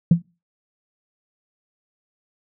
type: tone with exponential decay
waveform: sine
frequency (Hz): 170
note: F3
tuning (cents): -46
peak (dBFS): -5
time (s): 0.11-0.22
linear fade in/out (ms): 5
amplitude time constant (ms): 22
effects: noise-tail reverb RT60 0.3 s tail -23 dB re dry + tanh soft clip ceiling -5 dBFS